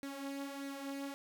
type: tone with flanger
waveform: sawtooth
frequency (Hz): 277.2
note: C#4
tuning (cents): 0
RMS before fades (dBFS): -43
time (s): 0.03-1.14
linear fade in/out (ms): 0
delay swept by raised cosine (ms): 0.48 to 4.08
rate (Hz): 1.6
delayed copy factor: +0.55
effects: none